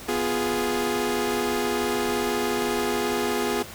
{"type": "chord", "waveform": "sawtooth", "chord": "F diminished", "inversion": "second", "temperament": "equal", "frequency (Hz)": [246.9, 349.2, 415.3], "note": ["Cb4", "F4", "Ab4"], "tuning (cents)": [0, 0, 0], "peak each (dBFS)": [-25, -25, -22], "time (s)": [0.08, 3.63], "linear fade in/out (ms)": 10, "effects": ["pink hiss -40 dBFS RMS until 3.74 s"]}